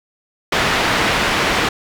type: low-pass noise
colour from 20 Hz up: white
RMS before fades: -17 dBFS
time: 0.52-1.69 s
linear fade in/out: 5 ms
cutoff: 2400 Hz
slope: 12 dB/octave
effects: none